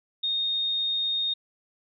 sine tone, 3696 Hz, A#7, 16 cents flat, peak -24 dBFS, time 0.23-1.34 s, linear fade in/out 10 ms, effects none

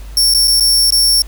sawtooth tone with dropouts, 5460 Hz, F8, 40 cents flat, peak -6 dBFS, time 0.17-1.22 s, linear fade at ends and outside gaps 1 ms, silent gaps 0.339-0.347 / 0.474-0.479 / 0.599-0.607 / 0.905-0.923 s, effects added 50 Hz sine -27 dBFS peak until 1.27 s + pink hiss -42 dBFS RMS until 1.27 s

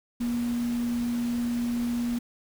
sine tone in noise, 238.8 Hz, A#3, 42 cents sharp, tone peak -25 dBFS, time 0.2-2.19 s, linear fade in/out 10 ms, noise pink, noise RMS -42 dBFS, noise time 0.2-2.19 s, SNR +14 dB, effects none

